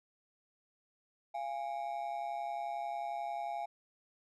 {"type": "ring-modulated tone", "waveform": "triangle", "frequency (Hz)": 756, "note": "F#5", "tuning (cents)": 37, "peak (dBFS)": -31, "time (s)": [1.34, 3.66], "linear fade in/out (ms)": 10, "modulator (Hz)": 65.6, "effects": []}